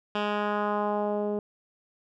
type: tone with low-pass filter sweep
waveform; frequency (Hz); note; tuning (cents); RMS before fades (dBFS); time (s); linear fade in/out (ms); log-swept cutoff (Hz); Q
10% pulse; 207.7; G#3; 0; -28; 0.15-1.39; 2; 3000 to 430; 1.5
effects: none